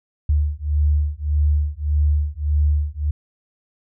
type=beating tone pair; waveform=sine; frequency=73.42 / 75.12 Hz; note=D2 / D2; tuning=0 / +40 cents; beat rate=1.7 Hz; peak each=-19 dBFS; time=0.29-3.11 s; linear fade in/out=5 ms; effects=none

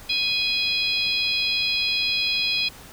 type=harmonic tone with a mistuned harmonic; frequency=830.6 Hz; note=G#5; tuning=in tune; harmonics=3 / 4 / 5 / 6; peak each=-25 / -26 / -26 / -29 dBFS; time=0.09-2.69 s; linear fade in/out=10 ms; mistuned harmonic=5; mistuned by=-27 cents; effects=pink hiss -44 dBFS RMS until 2.92 s

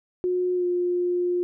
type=tone with pitch glide; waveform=sine; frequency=361.8 to 355 Hz; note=F#4 to F4; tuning=-39 to +28 cents; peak=-21 dBFS; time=0.24-1.43 s; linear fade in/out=0 ms; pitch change=-33 cents; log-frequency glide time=0.55-0.65 s; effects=none

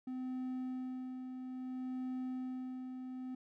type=tone with tremolo; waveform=triangle; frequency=256 Hz; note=C4; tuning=38 cents flat; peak=-35 dBFS; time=0.07-3.35 s; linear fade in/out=5 ms; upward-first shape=sine; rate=0.6 Hz; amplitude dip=45%; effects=none

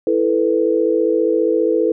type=chord; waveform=sine; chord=E suspended fourth; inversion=none; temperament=just; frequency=329.6 / 439.5 / 494.4 Hz; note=E4 / A4 / B4; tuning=0 / -2 / +2 cents; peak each=-18 / -17 / -18 dBFS; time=0.07-1.92 s; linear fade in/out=2 ms; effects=none

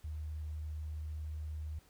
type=tone; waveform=sine; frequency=76.9 Hz; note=D#2; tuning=20 cents flat; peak=-38 dBFS; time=0.04-1.79 s; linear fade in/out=5 ms; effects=pink hiss -66 dBFS RMS until 1.89 s

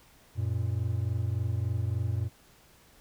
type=tone pair together; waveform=triangle; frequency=92.34 / 115.8 Hz; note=F#2 / A#2; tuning=-3 / -11 cents; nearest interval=major third; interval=392 cents; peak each=-28 dBFS; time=0.35-2.3 s; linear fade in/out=50 ms; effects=pink hiss -59 dBFS RMS until 3 s

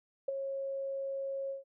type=tone with ADSR envelope; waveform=sine; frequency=545 Hz; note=C#5; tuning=29 cents flat; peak=-27 dBFS; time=0.28-1.64 s; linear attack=6 ms; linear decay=14 ms; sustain=-7 dB; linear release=140 ms; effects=none

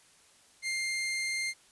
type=tone; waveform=sawtooth; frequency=2107 Hz; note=C7; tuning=12 cents sharp; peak=-27 dBFS; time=0.62-1.54 s; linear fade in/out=50 ms; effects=white hiss -61 dBFS RMS until 1.71 s + resampled to 24000 Hz

